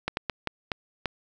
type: slowing click train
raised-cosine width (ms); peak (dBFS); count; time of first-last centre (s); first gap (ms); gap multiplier
0.3; -11; 6; 0.08-1.057; 91; 1.39
effects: none